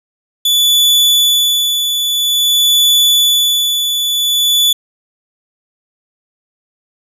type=tone with tremolo; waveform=40% pulse; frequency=3461 Hz; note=A7; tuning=29 cents flat; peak=-6 dBFS; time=0.45-4.73 s; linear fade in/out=5 ms; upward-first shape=sine; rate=0.5 Hz; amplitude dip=50%; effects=none